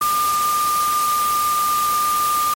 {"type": "tone in noise", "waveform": "sine", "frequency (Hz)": 1202, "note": "D6", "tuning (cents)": 40, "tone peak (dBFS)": -16, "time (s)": [0.01, 2.54], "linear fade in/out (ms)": 5, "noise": "white", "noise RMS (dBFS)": -26, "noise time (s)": [0.01, 2.54], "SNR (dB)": 7, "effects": ["MP3 64 kbps"]}